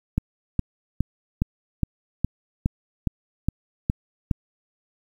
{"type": "click train", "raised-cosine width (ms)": 5, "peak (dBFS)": -8, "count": 11, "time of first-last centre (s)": [0.18, 4.312], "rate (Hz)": 2.42, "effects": ["8-bit"]}